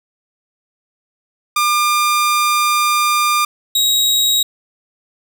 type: tone pair in turn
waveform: sawtooth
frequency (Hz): 1200 / 3810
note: D6 / A#7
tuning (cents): +37 / +37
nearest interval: octave + minor sixth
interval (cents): 2000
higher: second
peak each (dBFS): -9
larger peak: neither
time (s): 1.56-3.45 / 3.75-4.43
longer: first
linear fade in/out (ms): 5
effects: none